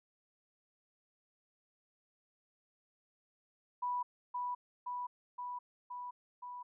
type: tone with echo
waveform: sine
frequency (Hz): 984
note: B5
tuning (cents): -7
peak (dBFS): -33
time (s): 3.82-4.03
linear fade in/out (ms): 10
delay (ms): 520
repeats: 5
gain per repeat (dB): -2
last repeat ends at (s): 6.63
effects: none